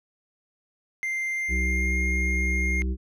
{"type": "tone with pitch glide", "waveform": "triangle", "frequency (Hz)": [2093, 2126], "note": ["C7", "C7"], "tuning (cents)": [0, 27], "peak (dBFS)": -24, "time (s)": [1.03, 2.82], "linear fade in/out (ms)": 0, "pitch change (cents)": 27, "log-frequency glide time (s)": [1.32, 1.98]}
{"type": "harmonic tone", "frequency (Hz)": 63.7, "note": "C2", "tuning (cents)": -46, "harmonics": [1, 3, 5, 6], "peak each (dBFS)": [-24, -34, -38, -40], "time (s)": [1.48, 2.97], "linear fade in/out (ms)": 50}
{"effects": []}